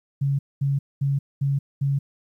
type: tone bursts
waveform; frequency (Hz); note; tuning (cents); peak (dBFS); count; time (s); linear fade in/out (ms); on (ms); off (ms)
sine; 139.1; C#3; +6; -19; 5; 0.21-1.99; 10; 180; 220
effects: 10-bit